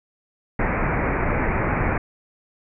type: low-pass noise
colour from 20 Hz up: pink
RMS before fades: -22 dBFS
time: 0.59-1.98 s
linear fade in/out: 5 ms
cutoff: 2400 Hz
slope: 96 dB/octave
effects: none